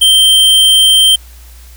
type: tone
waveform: square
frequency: 3136 Hz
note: G7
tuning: in tune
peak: -5 dBFS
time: 0.01-1.16 s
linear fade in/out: 10 ms
effects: added 60 Hz sine -33 dBFS peak until 1.76 s + white hiss -42 dBFS RMS until 1.76 s